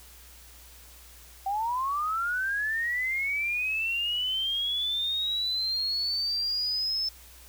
sine linear sweep, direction up, 764 to 5274 Hz, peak -26 dBFS, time 1.46-7.09 s, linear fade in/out 5 ms, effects added 60 Hz sine -52 dBFS peak until 7.48 s + white hiss -52 dBFS RMS until 7.48 s

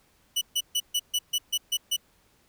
sawtooth tone bursts, 2959 Hz, F#7, 1 cent flat, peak -20 dBFS, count 9, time 0.36-1.966 s, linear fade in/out 10 ms, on 54 ms, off 140 ms, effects pink hiss -64 dBFS RMS until 2.48 s

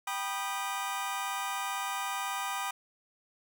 sawtooth chord, G augmented, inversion none, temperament just, 784 / 980 / 1225 Hz, G5 / B5 / D#6, 0 / -14 / -27 cents, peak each -33 dBFS, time 0.07-2.71 s, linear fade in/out 5 ms, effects none

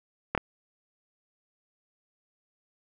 clicks, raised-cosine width 0.5 ms, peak -10 dBFS, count 2, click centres 0.35 / 0.377 s, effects none

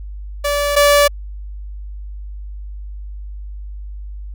sawtooth tone pair in turn, 578 / 578 Hz, D5 / D5, -28 / -28 cents, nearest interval unison, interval 0 cents, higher neither, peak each -12 / -5 dBFS, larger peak second, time 0.44-0.76 / 0.76-1.08 s, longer neither, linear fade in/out 10 ms, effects added 50 Hz sine -27 dBFS peak until 4.34 s

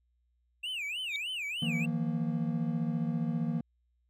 triangle tone with vibrato, 2637 Hz, E7, in tune, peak -32 dBFS, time 0.63-1.86 s, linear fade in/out 10 ms, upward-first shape sine, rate 3.3 Hz, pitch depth 260 cents each way
sine tone with exponential growth, 3695 Hz, A#7, 16 cents flat, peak -29 dBFS, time 1.07-1.16 s, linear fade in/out 1 ms, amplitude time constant 19 ms
triangle chord, Eb suspended second, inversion none, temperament equal with one note detuned, 159.66 / 174.61 / 233.1 Hz, Eb3 / F3 / Bb3, +45 / 0 / 0 cents, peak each -31 / -33 / -31 dBFS, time 1.62-3.61 s, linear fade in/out 5 ms
effects added 60 Hz sine -70 dBFS peak until 4.09 s

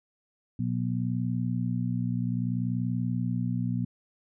harmonic tone, 60.6 Hz, B1, 32 cents flat, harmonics 2 / 3 / 4, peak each -29 / -31 / -32 dBFS, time 0.59-3.85 s, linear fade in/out 5 ms, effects none

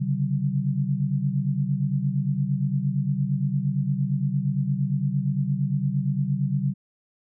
sine tone cluster, 136.8 / 145.5 / 190.4 Hz, C#3 / D3 / F#3, -23 / -16 / +50 cents, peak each -25 / -26 / -27 dBFS, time 0-6.74 s, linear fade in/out 20 ms, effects none

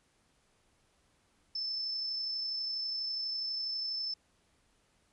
sine tone with amplitude modulation, 5274 Hz, E8, in tune, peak -32 dBFS, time 1.55-4.14 s, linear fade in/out 5 ms, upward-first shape sine, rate 32.2 Hz, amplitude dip 25%, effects pink hiss -71 dBFS RMS until 5.12 s + resampled to 24000 Hz

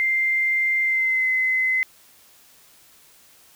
sine tone with pitch glide, 2093 to 2045 Hz, C7 to C7, 0 to -40 cents, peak -18 dBFS, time 0-1.83 s, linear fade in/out 0 ms, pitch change -40 cents, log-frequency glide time 0.82-1.28 s, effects white hiss -53 dBFS RMS until 3.55 s

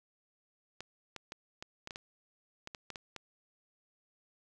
clicks, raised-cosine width 0.2 ms, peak -25 dBFS, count 12, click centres 0.806 / 1.163 / 1.321 / 1.625 / 1.874 / 1.908 / 1.959 / 2.674 / 2.748 / 2.903 / 2.958 / 3.163 s, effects none

